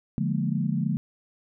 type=chord; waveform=sine; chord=Bb dominant seventh; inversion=first; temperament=just; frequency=145.68 / 174.81 / 209.8 / 233.1 Hz; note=D3 / F3 / Ab3 / Bb3; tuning=-14 / +2 / +18 / 0 cents; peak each=-28 / -28 / -29 / -31 dBFS; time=0.18-0.97 s; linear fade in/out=0 ms; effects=none